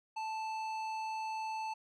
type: tone with tanh clipping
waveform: triangle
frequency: 879 Hz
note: A5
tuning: 2 cents flat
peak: -38 dBFS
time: 0.16-1.74 s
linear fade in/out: 10 ms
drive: 17 dB
effects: none